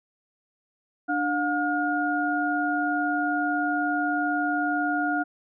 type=tone cluster; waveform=sine; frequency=296.3 / 718 / 1429 Hz; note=D4 / F5 / F6; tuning=+15 / +48 / +39 cents; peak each=-27 dBFS; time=1.08-5.24 s; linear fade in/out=20 ms; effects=none